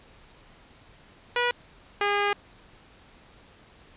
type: tone pair in turn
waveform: 10% pulse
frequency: 485.4 / 407.6 Hz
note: B4 / G#4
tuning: -30 / -32 cents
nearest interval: minor third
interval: 302 cents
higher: first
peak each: -14 dBFS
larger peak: neither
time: 1.36-1.51 / 2.01-2.33 s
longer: second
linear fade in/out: 2 ms
effects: pink hiss -54 dBFS RMS until 3.96 s + resampled to 8000 Hz